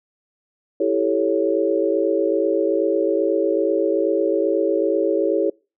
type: chord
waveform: sine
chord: A dominant seventh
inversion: second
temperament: equal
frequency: 329.6 / 392 / 440 / 554.4 Hz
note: E4 / G4 / A4 / C#5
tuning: 0 / 0 / 0 / 0 cents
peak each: -22 dBFS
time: 0.8-5.5 s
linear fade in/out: 5 ms
effects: noise-tail reverb RT60 0.3 s tail -25 dB re dry